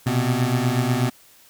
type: beating tone pair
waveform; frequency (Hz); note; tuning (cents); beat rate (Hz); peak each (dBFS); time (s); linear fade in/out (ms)
25% pulse; 120.6 / 128.8; B2 / C3; -41 / -27; 8.2; -18; 0.06-1.1; 10
effects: white hiss -52 dBFS RMS until 1.49 s